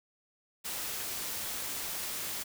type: noise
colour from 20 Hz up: white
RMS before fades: -37 dBFS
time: 0.64-2.44 s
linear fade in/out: 20 ms
effects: none